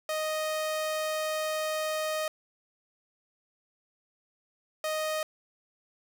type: tone pair in turn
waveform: sawtooth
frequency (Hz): 622.3 / 622.3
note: D#5 / D#5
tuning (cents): 0 / 0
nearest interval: unison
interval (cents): 0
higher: neither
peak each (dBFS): -25 / -25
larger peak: neither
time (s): 0.09-2.28 / 4.84-5.23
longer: first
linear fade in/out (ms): 2
effects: none